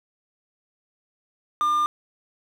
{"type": "tone with quantisation", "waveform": "triangle", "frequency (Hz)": 1200, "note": "D6", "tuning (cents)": 37, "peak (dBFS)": -17, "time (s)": [1.61, 1.86], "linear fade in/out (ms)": 0, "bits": 7, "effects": []}